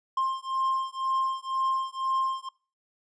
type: beating tone pair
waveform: triangle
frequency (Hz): 1057 / 1059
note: C6 / C6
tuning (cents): +17 / +21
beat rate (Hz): 2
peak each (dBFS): -27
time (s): 0.17-2.49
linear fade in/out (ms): 5
effects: noise-tail reverb RT60 0.4 s tail -25 dB re dry + resampled to 22050 Hz